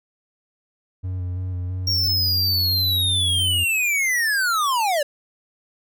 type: tone with vibrato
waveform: triangle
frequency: 91 Hz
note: F#2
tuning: 28 cents flat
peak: -22 dBFS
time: 1.03-3.65 s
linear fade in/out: 20 ms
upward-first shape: square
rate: 3 Hz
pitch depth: 23 cents each way
type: linear sweep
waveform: square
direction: down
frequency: 5588 to 554.4 Hz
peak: -19 dBFS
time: 1.87-5.03 s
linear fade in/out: 5 ms
effects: none